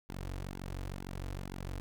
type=tone with flanger; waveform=sawtooth; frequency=46.53 Hz; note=F#1; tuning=10 cents sharp; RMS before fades=-41 dBFS; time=0.09-1.8 s; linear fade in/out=0 ms; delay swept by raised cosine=1.6 to 5.3 ms; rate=2.1 Hz; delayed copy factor=-0.8; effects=none